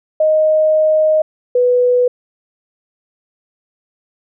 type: tone pair in turn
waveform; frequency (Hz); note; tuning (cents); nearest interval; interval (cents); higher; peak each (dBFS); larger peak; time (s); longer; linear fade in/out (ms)
sine; 622.3 / 493.9; D#5 / B4; 0 / 0; major third; 400; first; -9; neither; 0.2-1.22 / 1.55-2.08; first; 5
effects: none